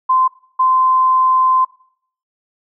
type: tone bursts at uneven times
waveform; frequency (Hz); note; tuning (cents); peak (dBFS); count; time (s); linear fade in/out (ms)
sine; 1035; C6; -19; -10; 2; 0.09-0.28 / 0.59-1.65; 10
effects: noise-tail reverb RT60 0.6 s tail -20 dB re dry